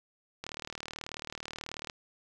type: click train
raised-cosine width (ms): 0.2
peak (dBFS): -21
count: 57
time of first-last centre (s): 0.44-1.898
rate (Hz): 38.4
effects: none